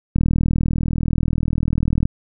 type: click train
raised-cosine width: 5 ms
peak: -6 dBFS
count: 77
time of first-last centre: 0.16-2.055 s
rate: 40.1 Hz
effects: none